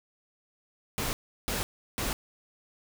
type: noise bursts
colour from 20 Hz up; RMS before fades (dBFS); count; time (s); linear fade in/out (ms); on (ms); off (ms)
pink; -31; 3; 0.98-2.13; 0; 150; 350
effects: none